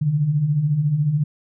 sine beating tone pair, 136.5 / 150.5 Hz, C#3 / D3, -26 / +43 cents, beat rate 14 Hz, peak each -25 / -17 dBFS, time 0.01-1.24 s, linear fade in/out 10 ms, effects none

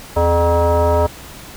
sine tone with frequency modulation, 261.6 Hz, C4, in tune, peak -11 dBFS, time 0.16-1.07 s, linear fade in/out 10 ms, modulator 343 Hz, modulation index 2.1, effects pink hiss -36 dBFS RMS until 1.56 s

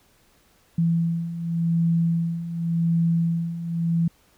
sine beating tone pair, 166.7 / 167.59 Hz, E3 / E3, +20 / +29 cents, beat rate 0.89 Hz, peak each -26 / -21 dBFS, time 0.78-4.08 s, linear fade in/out 5 ms, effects pink hiss -60 dBFS RMS until 4.37 s

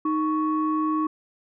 sine tone pair together, 311.1 / 1112.5 Hz, D#4 / C#6, 0 / +6 cents, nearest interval octave + minor seventh, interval 2206 cents, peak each -22 / -25 dBFS, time 0.05-1.07 s, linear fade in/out 5 ms, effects tanh soft clip ceiling -14 dBFS

